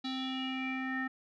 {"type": "tone with low-pass filter sweep", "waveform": "square", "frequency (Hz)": 261.6, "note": "C4", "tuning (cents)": 0, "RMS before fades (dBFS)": -36, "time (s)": [0.04, 1.08], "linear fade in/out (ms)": 10, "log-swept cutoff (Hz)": [4000, 1700], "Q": 7.7, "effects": []}